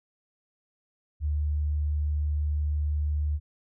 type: tone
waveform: sine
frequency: 74.5 Hz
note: D2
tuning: 25 cents sharp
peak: -24 dBFS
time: 1.2-3.4 s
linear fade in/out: 50 ms
effects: none